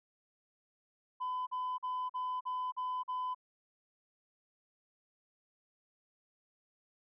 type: tone bursts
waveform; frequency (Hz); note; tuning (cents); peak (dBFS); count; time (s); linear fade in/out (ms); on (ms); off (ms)
sine; 1008; B5; +35; -32; 7; 1.2-3.348; 20; 270; 43
effects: tanh soft clip ceiling -32 dBFS